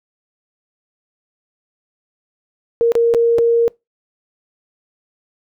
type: tone with dropouts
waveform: sine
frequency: 466.2 Hz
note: A#4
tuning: in tune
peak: -10 dBFS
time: 2.81-3.68 s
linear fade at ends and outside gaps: 0 ms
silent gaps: 2.92-2.953 / 3.139-3.147 / 3.384-3.388 s
effects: noise-tail reverb RT60 0.2 s tail -25 dB re dry